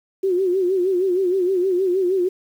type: tone with vibrato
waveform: sine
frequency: 370 Hz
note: F#4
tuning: in tune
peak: -16 dBFS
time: 0.23-2.29 s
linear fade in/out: 10 ms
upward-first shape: sine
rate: 6.4 Hz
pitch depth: 92 cents each way
effects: 8-bit